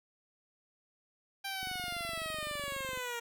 10% pulse linear sweep, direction down, 791 to 465.9 Hz, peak -28 dBFS, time 1.44-3.2 s, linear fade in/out 10 ms
click train, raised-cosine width 3 ms, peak -36 dBFS, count 33, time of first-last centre 1.63-2.975 s, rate 23.8 Hz
effects none

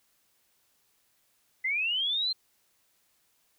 sine linear sweep, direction up, 2000 to 4186 Hz, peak -26 dBFS, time 1.64-2.33 s, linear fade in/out 10 ms, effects white hiss -70 dBFS RMS until 3.58 s

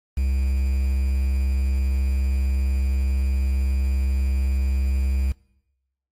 triangle tone with quantisation, 66.4 Hz, C2, 26 cents sharp, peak -17 dBFS, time 0.17-5.32 s, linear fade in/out 5 ms, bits 7, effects noise-tail reverb RT60 0.9 s tail -23 dB re dry + AAC 48 kbps

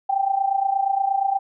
sine tone with amplitude modulation, 784 Hz, G5, in tune, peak -15 dBFS, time 0.09-1.39 s, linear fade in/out 10 ms, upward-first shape sine, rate 28.5 Hz, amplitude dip 75%, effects none

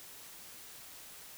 silence, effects white hiss -51 dBFS RMS until 1.37 s

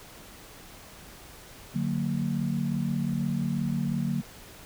sine chord, D augmented, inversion none, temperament just, 146.83 / 183.54 / 229.4 Hz, D3 / F#3 / A#3, 0 / -14 / -28 cents, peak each -30 dBFS, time 1.74-4.22 s, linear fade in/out 20 ms, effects pink hiss -48 dBFS RMS until 4.65 s

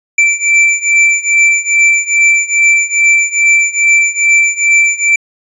square beating tone pair, 2335 / 2337.4 Hz, D7 / D7, -11 / -9 cents, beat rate 2.4 Hz, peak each -12 / -10 dBFS, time 0.18-5.16 s, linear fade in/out 5 ms, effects resampled to 22050 Hz

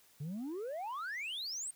sine exponential sweep, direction up, 136.6 to 8870 Hz, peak -35 dBFS, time 0.2-1.71 s, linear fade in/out 10 ms, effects tanh soft clip ceiling -37 dBFS + white hiss -65 dBFS RMS until 1.75 s

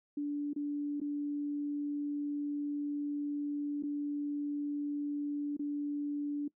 sine tone with dropouts, 290.5 Hz, D4, 19 cents flat, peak -32 dBFS, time 0.17-6.48 s, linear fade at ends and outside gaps 5 ms, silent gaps 0.533-0.561 / 1.002-1.014 / 3.826-3.834 / 5.568-5.593 s, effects noise-tail reverb RT60 0.1 s tail -21 dB re dry

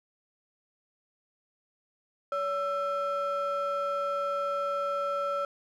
triangle ring-modulated tone, 950 Hz, A#5, 33 cents sharp, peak -22 dBFS, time 2.32-5.45 s, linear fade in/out 2 ms, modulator 383 Hz, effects tanh soft clip ceiling -20 dBFS

